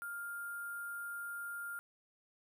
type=tone with sample-and-hold; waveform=sine; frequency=1402 Hz; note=F6; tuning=6 cents sharp; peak=-40 dBFS; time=0.02-1.79 s; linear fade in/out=0 ms; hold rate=11025 Hz; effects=none